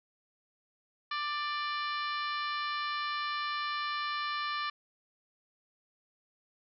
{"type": "harmonic tone", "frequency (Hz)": 590, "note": "D5", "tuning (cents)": 8, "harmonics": [2, 3, 4, 5, 6, 7, 8, 9], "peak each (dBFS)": [-34, -39, -42, -44, -45, -44, -51, -51], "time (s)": [1.11, 4.7], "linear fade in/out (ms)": 5, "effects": []}